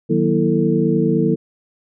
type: tone cluster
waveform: sine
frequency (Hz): 154.8 / 184.6 / 238.3 / 328 / 446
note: D#3 / F#3 / A#3 / E4 / A4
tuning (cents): -9 / -4 / +38 / -9 / +23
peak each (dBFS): -20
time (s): 0.09-1.36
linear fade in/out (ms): 20
effects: none